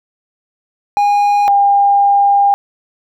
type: tone pair in turn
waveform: triangle / sine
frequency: 818 / 803.5 Hz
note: G#5 / G5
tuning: -26 / +43 cents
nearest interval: unison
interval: 31 cents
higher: first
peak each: -7 dBFS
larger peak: neither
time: 0.97-1.48 / 1.48-2.54 s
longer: second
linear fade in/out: 0 ms
effects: none